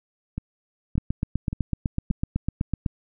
two click trains, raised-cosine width 5 ms, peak -11 / -16 dBFS, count 16 / 4, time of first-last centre 0.98-2.862 / 0.38-2.104 s, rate 7.97 / 1.74 Hz, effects none

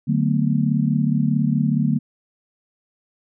sine chord, B minor seventh, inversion first, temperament just, 148.16 / 185.21 / 222.2 / 246.9 Hz, D3 / F#3 / A3 / B3, +16 / +2 / +17 / 0 cents, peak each -20 / -24 / -21 / -24 dBFS, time 0.07-1.99 s, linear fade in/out 20 ms, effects none

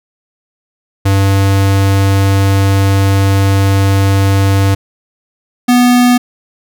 square tone pair in turn, 97.9 / 245.8 Hz, G2 / B3, -2 / -8 cents, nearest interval octave + major third, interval 1594 cents, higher second, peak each -8 / -6 dBFS, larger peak second, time 1.05-4.75 / 5.68-6.18 s, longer first, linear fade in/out 10 ms, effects none

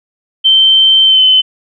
sine tone with pitch glide, 3110 to 3050 Hz, G7 to G7, -14 to -48 cents, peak -4 dBFS, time 0.44-1.42 s, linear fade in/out 20 ms, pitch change -34 cents, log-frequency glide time 1.05-1.22 s, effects none

